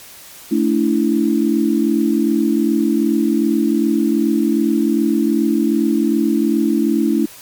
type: chord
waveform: sine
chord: A suspended fourth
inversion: none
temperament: equal with one note detuned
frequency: 220 / 287 / 329.6 Hz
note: A3 / D4 / E4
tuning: 0 / -40 / 0 cents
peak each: -17 dBFS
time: 0.51-7.26 s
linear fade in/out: 10 ms
effects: white hiss -39 dBFS RMS until 7.41 s + MP3 96 kbps